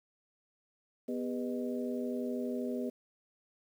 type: harmonic tone with a mistuned harmonic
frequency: 123.47 Hz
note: B2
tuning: in tune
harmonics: 2 / 3 / 4 / 5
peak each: -35 / -39 / -41 / -43 dBFS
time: 1.08-2.9 s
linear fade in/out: 10 ms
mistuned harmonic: 3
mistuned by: +140 cents
effects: 10-bit